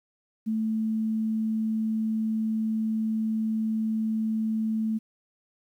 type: tone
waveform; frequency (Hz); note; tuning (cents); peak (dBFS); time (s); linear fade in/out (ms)
sine; 220; A3; 0; -24; 0.46-4.99; 20
effects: 10-bit